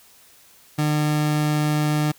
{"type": "tone", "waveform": "30% pulse", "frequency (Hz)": 150.6, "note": "D3", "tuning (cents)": 44, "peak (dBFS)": -16, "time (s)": [0.78, 2.12], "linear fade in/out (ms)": 10, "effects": ["white hiss -52 dBFS RMS until 2.18 s"]}